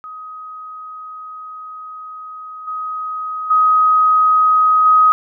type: tone with level steps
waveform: sine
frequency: 1259 Hz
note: D#6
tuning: 20 cents sharp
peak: -29 / -21 / -9 / -7 dBFS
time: 0.04-5.12 s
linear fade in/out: 0 ms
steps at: 2.67 / 3.5 / 4.85 s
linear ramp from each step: 10 ms
effects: none